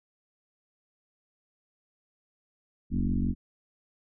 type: tone with frequency modulation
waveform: sine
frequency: 130.81 Hz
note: C3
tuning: in tune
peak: -24 dBFS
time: 2.9-3.35 s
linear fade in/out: 50 ms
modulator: 46.3 Hz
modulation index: 3
effects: none